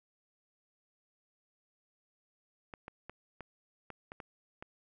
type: clicks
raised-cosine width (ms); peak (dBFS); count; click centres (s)
0.5; -29; 8; 2.738 / 2.881 / 3.096 / 3.407 / 3.903 / 4.119 / 4.202 / 4.625
effects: none